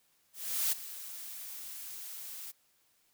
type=noise with ADSR envelope; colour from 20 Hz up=blue; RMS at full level=-29 dBFS; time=0.33-2.52 s; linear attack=390 ms; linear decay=15 ms; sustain=-15 dB; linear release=17 ms; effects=white hiss -71 dBFS RMS until 3.13 s